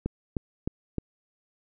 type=click train; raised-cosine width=3 ms; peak=-15 dBFS; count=4; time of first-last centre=0.06-0.983 s; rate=3.25 Hz; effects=none